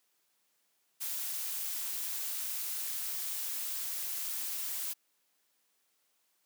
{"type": "noise with amplitude modulation", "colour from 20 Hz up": "blue", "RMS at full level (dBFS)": -35, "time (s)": [1, 4.94], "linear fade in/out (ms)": 20, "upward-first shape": "sine", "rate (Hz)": 259, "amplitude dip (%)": 40, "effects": ["white hiss -75 dBFS RMS until 6.45 s", "high-pass 200 Hz 12 dB/octave"]}